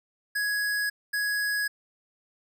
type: tone pair in turn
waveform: square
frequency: 1669 / 1669 Hz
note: G#6 / G#6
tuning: +8 / +8 cents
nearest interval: unison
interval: 0 cents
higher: neither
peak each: -26 dBFS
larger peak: neither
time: 0.35-0.9 / 1.13-1.68 s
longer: neither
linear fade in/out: 10 ms
effects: none